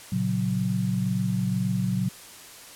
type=chord; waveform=sine; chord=F# major; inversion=first; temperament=equal; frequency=116.54 / 138.59 / 185 Hz; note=A#2 / C#3 / F#3; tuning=0 / 0 / 0 cents; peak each=-28 / -30 / -25 dBFS; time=0.12-2.09 s; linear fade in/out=5 ms; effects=white hiss -45 dBFS RMS until 2.75 s + low-pass 12000 Hz 12 dB/octave